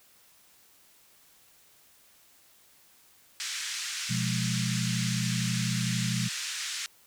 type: band-pass noise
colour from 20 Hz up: white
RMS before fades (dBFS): -35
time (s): 3.4-6.86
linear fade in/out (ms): 0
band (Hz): 1500 to 7400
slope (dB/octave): 24
type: chord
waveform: sine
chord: F diminished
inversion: second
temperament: equal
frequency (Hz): 123.47 / 174.61 / 207.7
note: Cb3 / F3 / Ab3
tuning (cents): 0 / 0 / 0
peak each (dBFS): -30 / -32 / -34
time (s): 4.09-6.29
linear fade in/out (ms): 20
effects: white hiss -60 dBFS RMS until 7.06 s